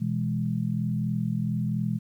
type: chord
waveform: sine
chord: E major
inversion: second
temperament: equal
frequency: 123.47 / 164.81 / 207.7 Hz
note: B2 / E3 / G#3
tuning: 0 / 0 / 0 cents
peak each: -29 dBFS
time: 0-1.99 s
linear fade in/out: 20 ms
effects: 10-bit